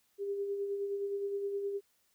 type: tone with tremolo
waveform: sine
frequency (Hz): 400.2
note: G4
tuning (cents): +36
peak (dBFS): -31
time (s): 0.18-1.81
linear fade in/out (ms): 50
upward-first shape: sine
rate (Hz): 9.6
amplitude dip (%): 40
effects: white hiss -73 dBFS RMS until 2.14 s